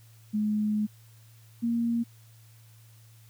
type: tone pair in turn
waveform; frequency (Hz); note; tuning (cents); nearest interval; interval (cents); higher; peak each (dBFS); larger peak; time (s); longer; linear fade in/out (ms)
sine; 211.6 / 233.6; G#3 / A#3; +33 / +4; major second; 171; second; -24; neither; 0.33-0.87 / 1.62-2.04; first; 20
effects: added 112 Hz sine -52 dBFS peak until 3.29 s + white hiss -61 dBFS RMS until 3.29 s